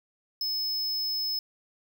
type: tone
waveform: square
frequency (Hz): 5200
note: E8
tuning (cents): -24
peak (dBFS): -28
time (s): 0.41-1.39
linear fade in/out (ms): 2
effects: none